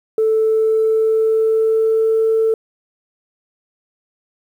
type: tone with pitch glide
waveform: sine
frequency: 440 to 445.1 Hz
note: A4 to A4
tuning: 0 to +20 cents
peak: -11 dBFS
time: 0.18-2.54 s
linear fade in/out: 2 ms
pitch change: +20 cents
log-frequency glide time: 0.44-2.3 s
effects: tanh soft clip ceiling -8 dBFS + 8-bit